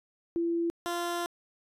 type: tone pair in turn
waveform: sine / 15% pulse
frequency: 337.9 / 346 Hz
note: E4 / F4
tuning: +43 / -16 cents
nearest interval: unison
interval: 41 cents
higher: second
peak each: -26 / -24 dBFS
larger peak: second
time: 0.36-0.7 / 0.86-1.26 s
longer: second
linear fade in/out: 0 ms
effects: resampled to 32000 Hz